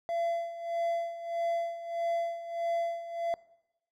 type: tone with tremolo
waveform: triangle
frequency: 678 Hz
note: E5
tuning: 49 cents sharp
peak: -25 dBFS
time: 0.09-3.34 s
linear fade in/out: 0 ms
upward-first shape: sine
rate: 1.6 Hz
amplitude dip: 75%
effects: noise-tail reverb RT60 0.9 s tail -21 dB re dry